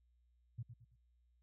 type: tone with echo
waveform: sine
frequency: 116.6 Hz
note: A#2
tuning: 1 cent sharp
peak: -40 dBFS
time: 0.58-0.63 s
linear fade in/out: 10 ms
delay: 110 ms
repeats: 3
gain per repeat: -9 dB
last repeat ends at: 0.96 s
effects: added 60 Hz sine -70 dBFS peak until 1.42 s